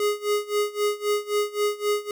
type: tone with tremolo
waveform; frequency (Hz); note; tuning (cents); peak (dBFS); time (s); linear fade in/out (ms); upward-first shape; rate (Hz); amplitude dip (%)
square; 415.3; G#4; 0; -20; 0-2.11; 2; sine; 3.8; 90
effects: none